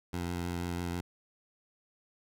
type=tone with vibrato; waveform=15% pulse; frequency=87.31 Hz; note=F2; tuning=in tune; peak=-27 dBFS; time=0.13-1.01 s; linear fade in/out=5 ms; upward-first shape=triangle; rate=6.2 Hz; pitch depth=24 cents each way; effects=none